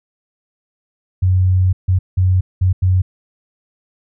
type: tone bursts at uneven times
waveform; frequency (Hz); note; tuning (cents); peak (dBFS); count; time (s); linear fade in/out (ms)
sine; 92.5; F#2; 0; -10; 5; 1.22-1.73 / 1.88-1.99 / 2.17-2.41 / 2.61-2.73 / 2.82-3.02; 10
effects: none